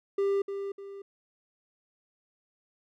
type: tone with echo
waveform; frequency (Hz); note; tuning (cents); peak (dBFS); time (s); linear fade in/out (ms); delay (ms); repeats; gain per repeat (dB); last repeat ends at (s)
triangle; 396.5; G4; +20; -22; 0.18-0.42; 5; 300; 2; -8; 1.02
effects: none